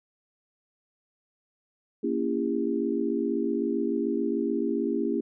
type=chord; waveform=sine; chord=A# diminished seventh; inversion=none; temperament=just; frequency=233.1 / 279.7 / 335.6 / 402.8 Hz; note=A#3 / C#4 / E4 / G4; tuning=0 / +16 / +31 / +47 cents; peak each=-30 dBFS; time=2.03-5.21 s; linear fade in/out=10 ms; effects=none